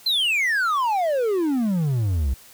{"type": "exponential sweep", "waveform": "triangle", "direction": "down", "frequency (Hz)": [4186, 61.4], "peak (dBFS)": -17, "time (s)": [0.06, 2.34], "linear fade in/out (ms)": 5, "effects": ["white hiss -48 dBFS RMS until 2.53 s"]}